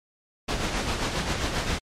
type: noise with tremolo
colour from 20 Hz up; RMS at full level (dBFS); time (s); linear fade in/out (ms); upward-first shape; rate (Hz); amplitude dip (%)
pink; -25; 0.48-1.79; 10; sine; 7.5; 45
effects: low-pass 6000 Hz 12 dB/octave + MP3 64 kbps

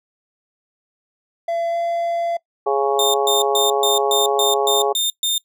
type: tone with pitch glide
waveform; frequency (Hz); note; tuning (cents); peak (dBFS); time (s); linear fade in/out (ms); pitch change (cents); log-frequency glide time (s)
triangle; 676 to 681.5; E5 to F5; +43 to -43; -17; 1.48-2.37; 5; +14; 1.7-1.76
type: harmonic tone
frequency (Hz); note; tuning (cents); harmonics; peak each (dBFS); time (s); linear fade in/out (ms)
138.59; C#3; 0; 3 / 4 / 5 / 6 / 7 / 8; -19 / -24 / -24 / -22 / -35 / -26; 2.66-4.93; 10
type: tone bursts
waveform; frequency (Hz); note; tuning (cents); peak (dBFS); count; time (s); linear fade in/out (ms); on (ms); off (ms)
sawtooth; 3628; A#7; -48; -14; 9; 2.99-5.38; 2; 150; 130
effects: noise-tail reverb RT60 0.1 s tail -22 dB re dry

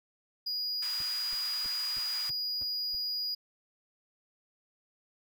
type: tone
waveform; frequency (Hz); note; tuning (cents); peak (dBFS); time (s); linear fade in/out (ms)
triangle; 4894; D#8; -29; -30; 0.46-3.35; 10
type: high-pass noise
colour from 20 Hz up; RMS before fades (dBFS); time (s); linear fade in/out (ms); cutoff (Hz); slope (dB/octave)
pink; -44; 0.82-2.3; 5; 1100; 24
type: noise bursts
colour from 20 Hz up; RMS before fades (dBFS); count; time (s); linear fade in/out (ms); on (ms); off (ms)
brown; -48; 7; 1-2.954; 2; 22; 300
effects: none

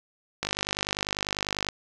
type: click train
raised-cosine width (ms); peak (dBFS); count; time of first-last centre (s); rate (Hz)
0.2; -10; 64; 0.43-1.687; 50.1
effects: none

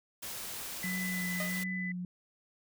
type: noise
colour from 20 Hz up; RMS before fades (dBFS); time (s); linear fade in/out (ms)
white; -41; 0.22-1.64; 10
type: tone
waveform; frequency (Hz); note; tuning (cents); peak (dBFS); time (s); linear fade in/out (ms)
sine; 2000; B6; +21; -36; 0.83-1.92; 5
type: tone with vibrato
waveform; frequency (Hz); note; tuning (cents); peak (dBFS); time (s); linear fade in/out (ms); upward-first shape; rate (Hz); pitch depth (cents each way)
sine; 182.1; F#3; -27; -35; 0.84-2.05; 2; sine; 1.5; 29
type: tone with exponential decay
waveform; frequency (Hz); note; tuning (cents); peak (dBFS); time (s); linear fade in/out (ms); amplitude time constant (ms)
sawtooth; 617; D#5; -15; -30; 1.4-1.61; 2; 45
effects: none

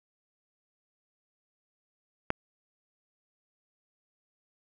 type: click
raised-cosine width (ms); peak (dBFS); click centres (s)
0.5; -11; 2.304
effects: none

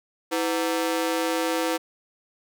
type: ring-modulated tone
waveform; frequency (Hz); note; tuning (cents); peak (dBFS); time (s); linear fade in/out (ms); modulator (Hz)
sawtooth; 415.3; G#4; 0; -16; 0.31-1.78; 20; 90
effects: none

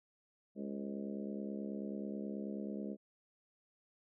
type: harmonic tone with a mistuned harmonic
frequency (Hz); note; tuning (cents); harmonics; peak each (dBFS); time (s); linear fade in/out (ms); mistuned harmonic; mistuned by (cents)
69.3; C#2; 0; 3 / 4 / 5 / 6 / 7 / 8 / 9; -41 / -47 / -48 / -50 / -52 / -53 / -54; 0.55-2.97; 50; 8; -40
effects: none

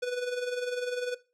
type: tone with tremolo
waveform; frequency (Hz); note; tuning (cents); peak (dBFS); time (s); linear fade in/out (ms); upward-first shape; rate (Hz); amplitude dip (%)
square; 493.9; B4; 0; -28; 0.02-1.15; 10; sine; 20; 55
effects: noise-tail reverb RT60 0.3 s tail -18 dB re dry + low-pass 7000 Hz 12 dB/octave

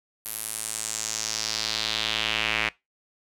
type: tone with band-pass filter sweep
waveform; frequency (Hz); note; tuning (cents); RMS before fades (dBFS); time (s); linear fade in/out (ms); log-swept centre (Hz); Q
square; 55; A1; 0; -29; 0.25-2.69; 5; 12000 to 2300; 2.7
effects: noise-tail reverb RT60 0.2 s tail -21 dB re dry

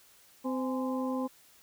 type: harmonic tone with a mistuned harmonic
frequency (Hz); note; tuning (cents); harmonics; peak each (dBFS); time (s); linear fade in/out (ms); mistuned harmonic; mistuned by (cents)
258.5; C4; -21; 1 / 2 / 3 / 4; -31 / -36 / -42 / -40; 0.44-1.28; 20; 3; +110
effects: white hiss -60 dBFS RMS until 1.62 s

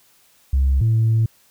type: tone pair in turn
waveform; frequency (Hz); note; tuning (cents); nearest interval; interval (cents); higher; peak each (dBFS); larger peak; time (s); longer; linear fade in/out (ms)
sine; 67.3 / 112.18; C2 / A2; +49 / +34; major sixth; 885; second; -12; neither; 0.53-0.81 / 0.81-1.26; second; 5
effects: tanh soft clip ceiling -11 dBFS + white hiss -56 dBFS RMS until 1.5 s

